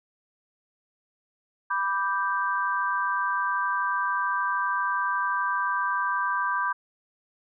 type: chord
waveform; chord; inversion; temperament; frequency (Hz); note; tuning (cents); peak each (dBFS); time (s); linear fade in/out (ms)
sine; G major; first; equal; 987.8 / 1174.7 / 1568; B5 / D6 / G6; 0 / 0 / 0; -28; 1.7-6.73; 10
effects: none